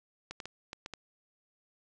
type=clicks; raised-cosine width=0.2 ms; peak=-23 dBFS; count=6; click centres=0.31 / 0.402 / 0.456 / 0.731 / 0.861 / 0.937 s; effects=resampled to 22050 Hz